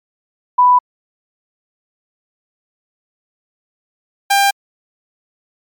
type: tone pair in turn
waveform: sine / sawtooth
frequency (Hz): 991 / 796.3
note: B5 / G5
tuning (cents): +6 / +27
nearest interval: major third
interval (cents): 379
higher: first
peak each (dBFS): -6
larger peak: neither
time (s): 0.58-0.79 / 4.3-4.51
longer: neither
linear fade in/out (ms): 10
effects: MP3 96 kbps